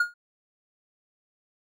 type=tone with exponential decay; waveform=triangle; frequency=1429 Hz; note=F6; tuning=39 cents sharp; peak=-15 dBFS; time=0-0.14 s; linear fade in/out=5 ms; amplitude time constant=30 ms; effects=none